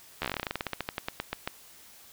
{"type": "slowing click train", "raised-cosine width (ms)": 0.3, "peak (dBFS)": -14, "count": 24, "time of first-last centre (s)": [0.22, 1.475], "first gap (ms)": 12, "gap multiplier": 1.12, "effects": ["white hiss -53 dBFS RMS until 2.12 s"]}